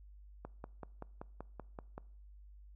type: click train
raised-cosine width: 1 ms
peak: -30 dBFS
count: 9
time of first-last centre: 0.45-1.98 s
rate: 5.23 Hz
effects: noise-tail reverb RT60 0.6 s tail -23 dB re dry + added 50 Hz sine -53 dBFS peak until 2.75 s